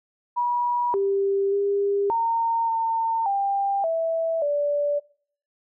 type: tone with pitch steps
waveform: sine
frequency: 967 / 394.6 / 401.3 / 918 / 907 / 794 / 656 / 581 Hz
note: B5 / G4 / G4 / A#5 / A#5 / G5 / E5 / D5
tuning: -37 / +11 / +41 / -27 / -48 / +22 / -9 / -19 cents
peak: -20 dBFS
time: 0.36-5 s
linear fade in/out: 20 ms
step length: 580 ms
effects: noise-tail reverb RT60 0.5 s tail -20 dB re dry

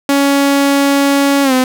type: tone with pitch glide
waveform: sawtooth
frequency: 279.7 to 256.5 Hz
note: C#4 to C4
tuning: +16 to -34 cents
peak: -5 dBFS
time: 0.09-1.64 s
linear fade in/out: 2 ms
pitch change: -150 cents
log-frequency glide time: 1.43-1.53 s
effects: none

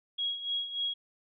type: tone with tremolo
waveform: sine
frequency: 3307 Hz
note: G#7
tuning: 8 cents flat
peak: -28 dBFS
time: 0.18-0.94 s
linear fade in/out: 10 ms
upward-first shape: sine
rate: 3.4 Hz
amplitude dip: 70%
effects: none

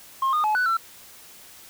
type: tone with pitch steps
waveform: sine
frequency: 1069 / 1226 / 854 / 1489 / 1345 Hz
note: C6 / D#6 / G#5 / F#6 / E6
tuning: +37 / -26 / +48 / +11 / +34 cents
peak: -17 dBFS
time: 0.22-0.77 s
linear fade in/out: 5 ms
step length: 110 ms
effects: tanh soft clip ceiling -18 dBFS + white hiss -47 dBFS RMS until 1.69 s

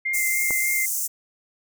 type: tone with vibrato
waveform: sine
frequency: 2100 Hz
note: C7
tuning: 6 cents sharp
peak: -22 dBFS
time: 0.05-0.86 s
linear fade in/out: 10 ms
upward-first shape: sine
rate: 3.4 Hz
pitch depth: 15 cents each way
type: high-pass noise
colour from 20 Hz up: pink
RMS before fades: -26 dBFS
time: 0.13-1.08 s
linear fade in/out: 20 ms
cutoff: 6200 Hz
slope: 48 dB/octave
type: click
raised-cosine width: 1 ms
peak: -18 dBFS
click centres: 0.507 s
effects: none

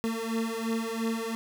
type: beating tone pair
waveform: 30% pulse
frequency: 225.1 / 228 Hz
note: A3 / A#3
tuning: +40 / -38 cents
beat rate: 2.9 Hz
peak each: -29 / -29 dBFS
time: 0.04-1.35 s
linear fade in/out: 0 ms
effects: none

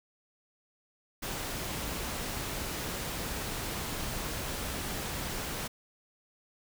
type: noise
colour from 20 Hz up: pink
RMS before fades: -36 dBFS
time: 1.22-5.68 s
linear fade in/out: 10 ms
effects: none

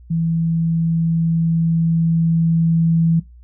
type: tone with level ramp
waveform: sine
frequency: 164.81 Hz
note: E3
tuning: in tune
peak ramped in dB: -16 to -12 dBFS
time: 0.1-3.2 s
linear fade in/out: 10 ms
effects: noise-tail reverb RT60 0.2 s tail -19 dB re dry + added 60 Hz sine -40 dBFS peak until 3.43 s

